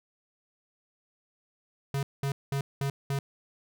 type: tone bursts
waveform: square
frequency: 138.59 Hz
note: C#3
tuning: in tune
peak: -28 dBFS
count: 5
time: 1.94-3.19 s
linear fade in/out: 2 ms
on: 90 ms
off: 200 ms
effects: none